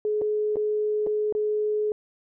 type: tone with dropouts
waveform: sine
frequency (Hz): 423.7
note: G#4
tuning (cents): +35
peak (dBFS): -22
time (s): 0.05-1.92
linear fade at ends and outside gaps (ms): 1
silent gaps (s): 0.214-0.218 / 0.558-0.568 / 1.065-1.07 / 1.325-1.35
effects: none